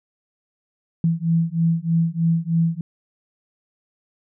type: beating tone pair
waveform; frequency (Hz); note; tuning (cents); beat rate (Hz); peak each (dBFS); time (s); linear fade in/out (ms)
sine; 164.2 / 167.4; E3 / E3; -6 / +27; 3.2; -20; 1.04-2.81; 2
effects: none